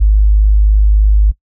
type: tone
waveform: sine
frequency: 51.7 Hz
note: G#1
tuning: 7 cents flat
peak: -5 dBFS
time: 0-1.32 s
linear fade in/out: 20 ms
effects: noise-tail reverb RT60 0.1 s tail -20 dB re dry